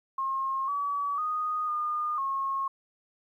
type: tone with pitch steps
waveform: sine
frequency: 1073 / 1141 / 1239 / 1217 / 1086 Hz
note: C6 / C#6 / D#6 / D#6 / C#6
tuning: +43 / +50 / -8 / -39 / -36 cents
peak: -27 dBFS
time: 0.18-2.68 s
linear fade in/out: 5 ms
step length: 500 ms
effects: 11-bit